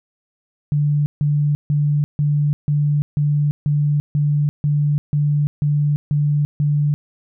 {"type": "tone bursts", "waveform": "sine", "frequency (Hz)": 146.83, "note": "D3", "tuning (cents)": 0, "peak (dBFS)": -14, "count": 13, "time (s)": [0.72, 6.94], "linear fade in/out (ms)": 0, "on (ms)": 340, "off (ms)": 150, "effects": []}